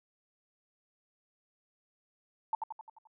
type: tone with echo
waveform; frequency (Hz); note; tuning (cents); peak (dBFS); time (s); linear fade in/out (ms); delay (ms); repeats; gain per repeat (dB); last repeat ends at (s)
sine; 886; A5; +12; -27; 2.53-2.55; 2; 87; 6; -5; 3.072
effects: none